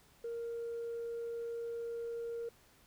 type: tone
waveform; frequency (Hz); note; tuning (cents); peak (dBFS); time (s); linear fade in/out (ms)
sine; 466.2; A#4; 0; -36; 0.24-2.49; 5
effects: tanh soft clip ceiling -35 dBFS + pink hiss -65 dBFS RMS until 2.86 s